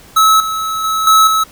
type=tone with level steps; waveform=square; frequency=1296 Hz; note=E6; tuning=30 cents flat; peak=-7 / -17 / -14 / -6 / -11 dBFS; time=0.16-1.44 s; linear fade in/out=10 ms; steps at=0.4 / 0.84 / 1.07 / 1.27 s; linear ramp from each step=2 ms; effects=pink hiss -41 dBFS RMS until 1.51 s